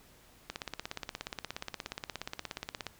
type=click train; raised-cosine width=0.2 ms; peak=-19 dBFS; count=41; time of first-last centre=0.5-2.867 s; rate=16.9 Hz; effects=pink hiss -60 dBFS RMS until 2.99 s